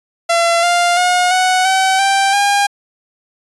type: tone with pitch steps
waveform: sawtooth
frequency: 679 / 698.9 / 719.4 / 740.5 / 762.2 / 784.5 / 807.5 Hz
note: F5 / F5 / F#5 / F#5 / G5 / G5 / G#5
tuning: -49 / +1 / -49 / +1 / -49 / +1 / -49 cents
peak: -7 dBFS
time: 0.29-2.67 s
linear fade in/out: 10 ms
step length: 340 ms
effects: resampled to 24000 Hz

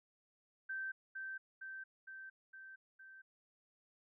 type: tone with echo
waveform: sine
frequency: 1555 Hz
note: G6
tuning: 14 cents flat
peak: -39 dBFS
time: 0.69-0.92 s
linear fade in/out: 10 ms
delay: 460 ms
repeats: 5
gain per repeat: -3 dB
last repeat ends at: 3.22 s
effects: none

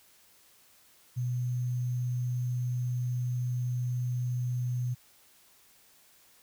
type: tone with sample-and-hold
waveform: sine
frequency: 123.47 Hz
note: B2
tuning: in tune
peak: -28 dBFS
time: 1.16-4.95 s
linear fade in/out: 20 ms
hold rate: 6300 Hz
effects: white hiss -61 dBFS RMS until 6.42 s

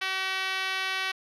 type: tone with band-pass filter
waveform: 5% pulse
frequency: 380 Hz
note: F#4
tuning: 46 cents sharp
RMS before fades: -30 dBFS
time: 0.01-1.12 s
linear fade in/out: 10 ms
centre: 2000 Hz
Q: 0.81
effects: none

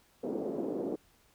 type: band-pass noise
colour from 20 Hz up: white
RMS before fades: -35 dBFS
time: 0.23-0.96 s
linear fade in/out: 10 ms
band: 210 to 480 Hz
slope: 24 dB/octave
effects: pink hiss -66 dBFS RMS until 1.34 s

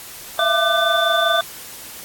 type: tone cluster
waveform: sine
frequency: 658 / 683 / 1191 / 1514 / 3530 Hz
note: E5 / F5 / D6 / F#6 / A7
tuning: -3 / -39 / +24 / +39 / +5 cents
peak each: -21 dBFS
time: 0.39-1.41 s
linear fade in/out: 2 ms
effects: white hiss -36 dBFS RMS until 2.04 s + AAC 64 kbps

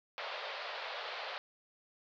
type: band-pass noise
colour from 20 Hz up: pink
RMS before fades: -42 dBFS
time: 0.18-1.38 s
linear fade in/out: 0 ms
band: 490 to 4500 Hz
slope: 48 dB/octave
effects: none

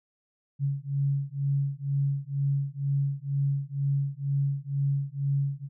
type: beating tone pair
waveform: sine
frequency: 138.59 / 140.69 Hz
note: C#3 / C#3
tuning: 0 / +26 cents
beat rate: 2.1 Hz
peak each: -28 dBFS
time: 0.59-5.69 s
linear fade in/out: 50 ms
effects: none

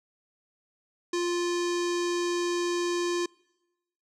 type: tone with low-pass filter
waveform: square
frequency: 349.2 Hz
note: F4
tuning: in tune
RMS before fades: -28 dBFS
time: 1.13-3.26 s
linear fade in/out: 5 ms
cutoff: 6400 Hz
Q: 2.1
effects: noise-tail reverb RT60 1.0 s tail -26 dB re dry

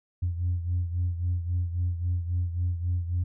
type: beating tone pair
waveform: sine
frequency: 87.31 / 91.01 Hz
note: F2 / F#2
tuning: 0 / -28 cents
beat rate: 3.7 Hz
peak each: -25 / -31 dBFS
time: 0.22-3.24 s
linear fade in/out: 10 ms
effects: tanh soft clip ceiling -20 dBFS

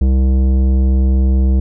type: tone with tanh clipping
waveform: sine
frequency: 65.41 Hz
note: C2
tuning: in tune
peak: -11 dBFS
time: 0.01-1.6 s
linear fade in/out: 5 ms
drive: 13 dB
effects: none

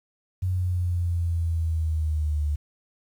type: linear sweep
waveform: sine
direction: down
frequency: 92.5 to 73.42 Hz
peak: -22 dBFS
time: 0.42-2.56 s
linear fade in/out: 10 ms
effects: 9-bit

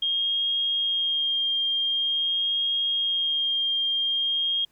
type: tone with vibrato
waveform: sine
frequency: 3230 Hz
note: G#7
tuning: 49 cents flat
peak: -22 dBFS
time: 0.02-4.65 s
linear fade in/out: 5 ms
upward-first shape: sine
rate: 0.46 Hz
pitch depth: 13 cents each way
effects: pink hiss -66 dBFS RMS until 4.71 s

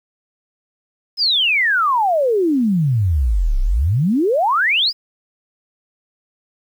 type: exponential two-way sweep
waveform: sine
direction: down then up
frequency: 5220 to 30.02 to 5220 Hz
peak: -13 dBFS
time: 1.17-4.93 s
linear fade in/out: 50 ms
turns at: 3.6 s
effects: 8-bit

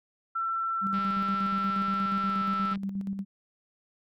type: tone with pitch glide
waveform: sine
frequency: 1343 to 1328.3 Hz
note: E6 to E6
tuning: +32 to +13 cents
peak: -27 dBFS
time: 0.35-2.74 s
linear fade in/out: 10 ms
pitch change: -19 cents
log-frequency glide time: 2.26-2.35 s
type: tone with tremolo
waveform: sine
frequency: 196 Hz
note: G3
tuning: in tune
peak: -28 dBFS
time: 0.81-3.25 s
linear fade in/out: 50 ms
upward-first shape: square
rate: 8.4 Hz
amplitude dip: 50%
type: click train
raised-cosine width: 0.3 ms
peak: -27 dBFS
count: 368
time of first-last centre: 0.94-2.757 s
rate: 202 Hz
effects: none

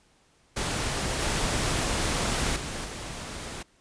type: noise with level steps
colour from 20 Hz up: pink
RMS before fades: -29 / -27 / -34 / -37 dBFS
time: 0.56-3.63 s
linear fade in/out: 10 ms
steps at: 1.19 / 2.56 / 2.85 s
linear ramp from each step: 2 ms
effects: pink hiss -63 dBFS RMS until 3.8 s + resampled to 22050 Hz

